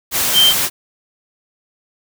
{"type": "tone in noise", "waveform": "sine", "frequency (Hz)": 3136, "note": "G7", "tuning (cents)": 0, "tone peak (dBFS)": -8, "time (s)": [0.33, 0.54], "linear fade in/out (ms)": 50, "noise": "white", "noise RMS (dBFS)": -17, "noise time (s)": [0.11, 0.7], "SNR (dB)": 6, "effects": []}